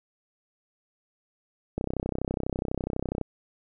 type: click train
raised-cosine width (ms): 2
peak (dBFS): -15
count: 47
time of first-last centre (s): 1.78-3.213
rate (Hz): 32.1
effects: none